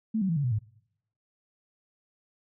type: tone with pitch steps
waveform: sine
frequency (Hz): 220.2 / 190.59 / 164.96 / 142.78 / 123.58 / 106.97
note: A3 / G3 / E3 / D3 / B2 / A2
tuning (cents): +2 / -48 / +2 / -48 / +2 / -48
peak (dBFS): -24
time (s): 0.14-0.59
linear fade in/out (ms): 10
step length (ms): 75
effects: noise-tail reverb RT60 0.8 s tail -25 dB re dry